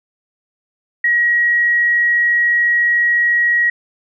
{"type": "tone", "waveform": "sine", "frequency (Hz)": 1903, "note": "A#6", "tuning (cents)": 35, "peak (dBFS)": -11, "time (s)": [1.04, 3.7], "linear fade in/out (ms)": 5, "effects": []}